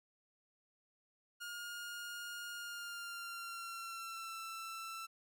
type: tone with pitch glide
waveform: sawtooth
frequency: 1422 to 1334.5 Hz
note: F6 to E6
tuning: +31 to +21 cents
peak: -40 dBFS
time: 1.4-5.07 s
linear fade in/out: 20 ms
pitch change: -110 cents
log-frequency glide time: 2.53-4.38 s
effects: none